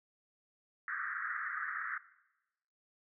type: band-pass noise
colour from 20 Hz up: white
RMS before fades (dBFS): -39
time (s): 0.88-1.98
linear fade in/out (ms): 2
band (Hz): 1200 to 1900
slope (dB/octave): 96
effects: noise-tail reverb RT60 0.9 s tail -17 dB re dry